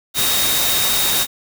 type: tone in noise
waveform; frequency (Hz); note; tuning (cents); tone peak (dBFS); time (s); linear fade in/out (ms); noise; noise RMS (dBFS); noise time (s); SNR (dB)
sine; 3729; A#7; 0; -21; 0.14-1.27; 50; white; -18; 0.14-1.27; -6
effects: none